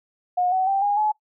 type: tone with pitch steps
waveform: sine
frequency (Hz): 721 / 751.6 / 783.5 / 816.8 / 851.5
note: F#5 / F#5 / G5 / G#5 / G#5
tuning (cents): -45 / +27 / -1 / -29 / +43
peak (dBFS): -18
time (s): 0.37-1.12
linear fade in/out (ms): 10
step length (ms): 150
effects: noise-tail reverb RT60 0.1 s tail -20 dB re dry